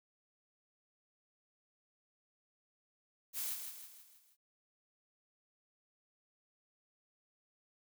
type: noise with echo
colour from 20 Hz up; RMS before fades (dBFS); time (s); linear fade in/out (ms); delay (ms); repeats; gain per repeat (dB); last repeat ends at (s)
blue; -39; 3.33-3.57; 50; 160; 5; -6; 4.37
effects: none